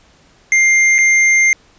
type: tone with dropouts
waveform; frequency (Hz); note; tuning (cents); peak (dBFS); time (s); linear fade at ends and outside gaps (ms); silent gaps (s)
square; 2100; C7; +6; -9; 0.52-1.53; 1; 0.983-0.987
effects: pink hiss -50 dBFS RMS until 1.78 s + resampled to 16000 Hz